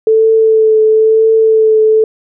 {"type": "tone with vibrato", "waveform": "sine", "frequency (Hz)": 440, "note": "A4", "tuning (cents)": 0, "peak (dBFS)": -5, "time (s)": [0.07, 2.04], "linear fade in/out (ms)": 2, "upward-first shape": "triangle", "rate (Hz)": 1, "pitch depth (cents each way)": 21, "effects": []}